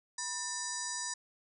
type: harmonic tone with a mistuned harmonic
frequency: 976 Hz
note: B5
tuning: 21 cents flat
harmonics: 1 / 2 / 4 / 5 / 6 / 7 / 8 / 9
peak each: -44 / -44 / -49 / -43 / -42 / -44 / -43 / -45 dBFS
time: 0.18-1.14 s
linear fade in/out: 5 ms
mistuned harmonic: 2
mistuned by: -150 cents
effects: none